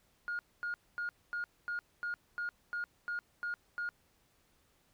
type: tone bursts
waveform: sine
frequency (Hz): 1427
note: F6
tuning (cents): +37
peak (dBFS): -33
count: 11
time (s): 0.28-3.89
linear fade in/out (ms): 0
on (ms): 110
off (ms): 240
effects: tanh soft clip ceiling -31 dBFS + pink hiss -71 dBFS RMS until 4.93 s